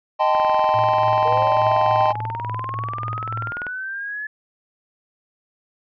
triangle chord, A half-diminished seventh, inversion second, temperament equal with one note detuned, 622.3 / 784 / 880 / 1032.1 Hz, Eb5 / G5 / A5 / C6, 0 / 0 / 0 / -24 cents, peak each -19 dBFS, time 0.19-2.13 s, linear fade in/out 20 ms
click train, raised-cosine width 0.5 ms, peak -16 dBFS, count 69, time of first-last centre 0.35-3.667 s, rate 20.5 Hz
sine tone with tremolo, 111.4 Hz, A2, 22 cents sharp, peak -26 dBFS, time 0.74-3.51 s, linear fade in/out 10 ms, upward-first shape sine, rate 3.5 Hz, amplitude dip 55%
sine linear sweep, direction up, 462.1 to 1724 Hz, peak -26 dBFS, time 1.25-4.27 s, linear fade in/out 5 ms
effects resampled to 11025 Hz

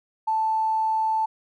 triangle tone with tanh clipping, 880 Hz, A5, in tune, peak -20 dBFS, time 0.27-1.26 s, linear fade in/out 10 ms, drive 3 dB, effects none

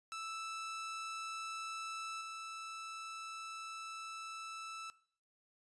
sawtooth tone with level steps, 1318.5 Hz, E6, in tune, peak -38 / -41 dBFS, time 0.12-4.9 s, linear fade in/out 0 ms, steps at 2.21 s, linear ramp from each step 2 ms, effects noise-tail reverb RT60 0.5 s tail -18 dB re dry + resampled to 22050 Hz

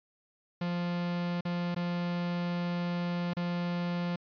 45% pulse tone with dropouts, 174.61 Hz, F3, in tune, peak -30 dBFS, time 0.61-4.16 s, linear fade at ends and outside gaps 5 ms, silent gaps 1.409-1.451 / 1.747-1.762 / 3.335-3.367 s, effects resampled to 11025 Hz

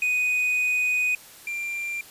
triangle tone pair in turn, 2489 / 2375 Hz, D#7 / D7, 0 / +19 cents, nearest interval minor second, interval 81 cents, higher first, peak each -19 / -26 dBFS, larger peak first, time 0.02-1.15 / 1.47-2.01 s, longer first, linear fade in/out 2 ms, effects white hiss -47 dBFS RMS until 2.1 s + resampled to 32000 Hz

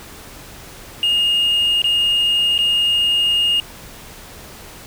triangle tone with dropouts, 2844 Hz, F7, 31 cents sharp, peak -11 dBFS, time 1.03-3.6 s, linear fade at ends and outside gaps 1 ms, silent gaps 1.819-1.842 / 2.579-2.589 s, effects tanh soft clip ceiling -9 dBFS + pink hiss -38 dBFS RMS until 4.86 s

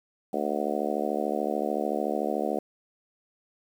harmonic tone, 73.6 Hz, D2, 4 cents sharp, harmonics 3 / 4 / 5 / 6 / 7 / 8 / 9 / 10, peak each -34 / -34 / -34 / -34 / -34 / -34 / -34 / -34 dBFS, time 0.33-2.59 s, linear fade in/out 5 ms, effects 9-bit

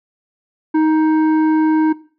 triangle tone with hard clipping, 313.3 Hz, D#4, 12 cents sharp, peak -13 dBFS, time 0.74-1.93 s, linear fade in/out 10 ms, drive 14 dB, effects noise-tail reverb RT60 0.4 s tail -18 dB re dry + low-pass 2000 Hz 12 dB/octave

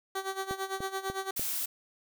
15% pulse tone with tremolo, 385.4 Hz, G4, 29 cents flat, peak -24 dBFS, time 0.15-1.31 s, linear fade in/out 5 ms, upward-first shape sine, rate 8.9 Hz, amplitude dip 80%
click train, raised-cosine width 2 ms, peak -24 dBFS, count 4, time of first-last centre 0.51-1.395 s, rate 3.39 Hz
blue noise, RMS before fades -33 dBFS, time 1.36-1.66 s, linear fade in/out 10 ms
effects none

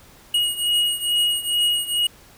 square beating tone pair, 2888 / 2890.3 Hz, F#7 / F#7, -43 / -41 cents, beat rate 2.3 Hz, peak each -21 / -24 dBFS, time 0.34-2.07 s, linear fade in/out 5 ms, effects pink hiss -49 dBFS RMS until 2.37 s

